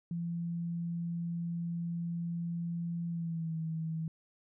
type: tone with pitch glide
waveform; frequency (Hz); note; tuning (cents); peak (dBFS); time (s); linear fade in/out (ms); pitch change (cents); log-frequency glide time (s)
sine; 170 to 161.11; F3 to E3; -46 to -39; -33; 0.11-4.08; 2; -93; 3.09-3.56
effects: none